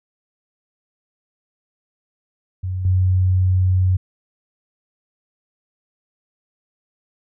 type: tone with level steps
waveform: sine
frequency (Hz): 92.5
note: F#2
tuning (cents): 0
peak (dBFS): -21 / -13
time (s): 2.63-3.97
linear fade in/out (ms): 10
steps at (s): 2.85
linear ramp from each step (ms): 2
effects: none